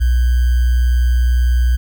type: tone with sample-and-hold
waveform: sine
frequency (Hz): 61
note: B1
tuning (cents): -21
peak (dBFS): -10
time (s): 0-1.77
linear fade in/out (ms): 20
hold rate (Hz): 1575
effects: none